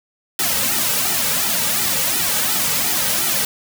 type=noise with flanger; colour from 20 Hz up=white; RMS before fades=-19 dBFS; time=0.39-3.45 s; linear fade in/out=2 ms; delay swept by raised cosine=1.8 to 2.9 ms; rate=2.8 Hz; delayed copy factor=-0.9; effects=none